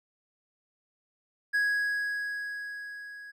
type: tone with level ramp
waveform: triangle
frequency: 1661.2 Hz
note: G#6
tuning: in tune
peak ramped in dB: -21 to -41 dBFS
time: 1.53-3.32 s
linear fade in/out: 20 ms
effects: none